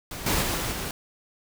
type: noise with level steps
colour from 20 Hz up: pink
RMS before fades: -36 / -24 / -27 / -29 / -32 dBFS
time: 0.11-0.91 s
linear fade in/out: 2 ms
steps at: 0.26 / 0.42 / 0.57 / 0.72 s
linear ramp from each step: 5 ms
effects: none

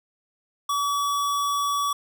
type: tone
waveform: square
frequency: 1140 Hz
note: C#6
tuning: 48 cents sharp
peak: -23 dBFS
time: 0.69-1.93 s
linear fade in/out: 5 ms
effects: none

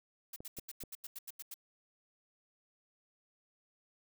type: noise bursts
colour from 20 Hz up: blue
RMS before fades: -45 dBFS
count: 11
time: 0.33-1.542 s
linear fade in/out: 5 ms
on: 32 ms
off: 86 ms
type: clicks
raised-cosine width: 2 ms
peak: -34 dBFS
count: 3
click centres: 0.405 / 0.587 / 0.837 s
effects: none

